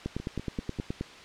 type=two click trains; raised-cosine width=3 ms; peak=-18 / -24 dBFS; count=10 / 4; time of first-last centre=0.06-1.01 / 0.2-0.788 s; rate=9.47 / 5.1 Hz; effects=white hiss -47 dBFS RMS until 1.24 s + low-pass 4000 Hz 12 dB/octave